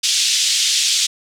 pink band-pass noise, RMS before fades -17 dBFS, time 0.03-1.07 s, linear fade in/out 10 ms, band 3100 to 7600 Hz, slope 24 dB/octave, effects none

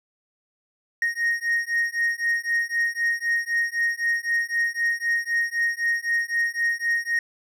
triangle beating tone pair, 1863 / 1866.9 Hz, A#6 / A#6, -2 / +2 cents, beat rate 3.9 Hz, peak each -23 dBFS, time 1.02-7.19 s, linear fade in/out 2 ms, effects none

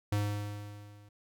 square tone with level ramp, 103.3 Hz, G#2, 9 cents flat, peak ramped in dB -27 to -55 dBFS, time 0.12-1.09 s, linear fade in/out 5 ms, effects none

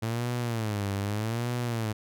sawtooth tone with vibrato, 110 Hz, A2, in tune, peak -24 dBFS, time 0.02-1.93 s, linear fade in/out 10 ms, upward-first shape sine, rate 0.82 Hz, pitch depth 180 cents each way, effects none

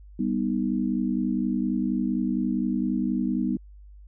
sine chord, G augmented, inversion none, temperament equal, 196 / 246.9 / 311.1 Hz, G3 / B3 / D#4, 0 / 0 / 0 cents, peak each -27 / -26 / -29 dBFS, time 0.19-3.57 s, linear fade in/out 5 ms, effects added 50 Hz sine -44 dBFS peak until 4.07 s

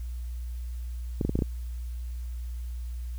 clicks, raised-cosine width 3 ms, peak -13 dBFS, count 6, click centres 1.212 / 1.25 / 1.294 / 1.355 / 1.39 / 1.422 s, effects added 60 Hz sine -32 dBFS peak until 3.18 s + white hiss -58 dBFS RMS until 3.18 s

